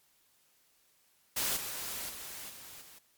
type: noise with level steps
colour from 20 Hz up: white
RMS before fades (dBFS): -32 / -39 / -44 / -49 / -54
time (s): 1.36-2.99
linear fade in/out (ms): 10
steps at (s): 1.56 / 2.09 / 2.49 / 2.81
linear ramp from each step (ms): 10
effects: white hiss -69 dBFS RMS until 3.17 s + MP3 96 kbps